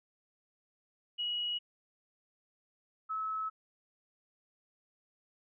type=tone pair in turn; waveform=sine; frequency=2909 / 1295.8 Hz; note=F#7 / E6; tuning=-30 / -30 cents; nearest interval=octave + major second; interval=1400 cents; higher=first; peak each=-32 / -33 dBFS; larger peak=first; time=1.18-1.59 / 3.09-3.5 s; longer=neither; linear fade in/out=20 ms; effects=none